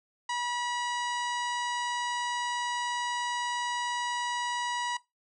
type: harmonic tone with a mistuned harmonic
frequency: 969 Hz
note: B5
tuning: 33 cents flat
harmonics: 1 / 2 / 3 / 4 / 5 / 6 / 7 / 8 / 9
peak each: -31 / -37 / -41 / -43 / -45 / -47 / -48 / -49 / -50 dBFS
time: 0.29-4.97 s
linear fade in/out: 5 ms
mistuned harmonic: 8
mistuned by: +46 cents
effects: noise-tail reverb RT60 0.2 s tail -20 dB re dry